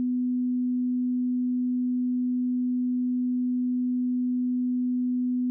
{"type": "tone", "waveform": "sine", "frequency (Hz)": 249.3, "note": "B3", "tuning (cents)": 16, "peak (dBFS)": -23, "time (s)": [0, 5.5], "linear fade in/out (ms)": 0, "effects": []}